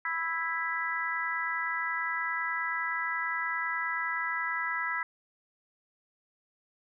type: harmonic tone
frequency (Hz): 329.6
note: E4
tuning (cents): 0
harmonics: 3 / 4 / 5 / 6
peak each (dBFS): -37 / -35 / -35 / -33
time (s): 0.05-5.03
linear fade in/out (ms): 2
effects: none